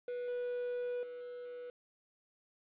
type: tone with level steps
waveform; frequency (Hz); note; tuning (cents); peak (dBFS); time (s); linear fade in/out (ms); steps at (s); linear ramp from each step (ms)
triangle; 489.8; B4; -14; -35 / -33 / -41; 0.08-1.7; 2; 0.28 / 1.03; 2
effects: resampled to 8000 Hz + 10-bit